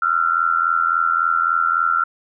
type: tone with amplitude modulation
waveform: sine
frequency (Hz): 1365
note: F6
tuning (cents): -40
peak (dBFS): -11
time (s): 0.02-2.04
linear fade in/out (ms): 5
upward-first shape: sine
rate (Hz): 83.6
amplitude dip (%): 90
effects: none